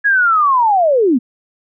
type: linear sweep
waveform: sine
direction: down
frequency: 1685 to 220 Hz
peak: -9 dBFS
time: 0.04-1.19 s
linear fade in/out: 20 ms
effects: none